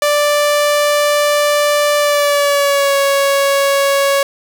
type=tone with pitch glide; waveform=sawtooth; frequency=587.3 to 556.3 Hz; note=D5 to C#5; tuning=0 to +6 cents; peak=-7 dBFS; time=0.02-4.23 s; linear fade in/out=2 ms; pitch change=-94 cents; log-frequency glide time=1.99-2.96 s; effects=none